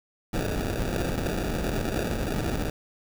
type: noise with sample-and-hold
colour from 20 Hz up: pink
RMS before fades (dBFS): -28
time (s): 0.33-2.7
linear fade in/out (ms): 5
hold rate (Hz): 1050
effects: none